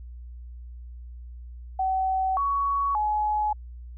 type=tone with pitch steps; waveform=sine; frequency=759 / 1120 / 846 Hz; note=F#5 / C#6 / G#5; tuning=+44 / +18 / +32 cents; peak=-22 dBFS; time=1.79-3.53 s; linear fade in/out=5 ms; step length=580 ms; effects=added 60 Hz sine -38 dBFS peak until 3.97 s